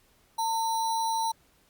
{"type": "tone with sample-and-hold", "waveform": "sine", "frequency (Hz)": 903, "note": "A5", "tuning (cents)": 45, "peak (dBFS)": -25, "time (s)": [0.38, 1.32], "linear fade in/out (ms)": 10, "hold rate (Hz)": 4900, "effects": ["pink hiss -64 dBFS RMS until 1.69 s", "Opus 48 kbps"]}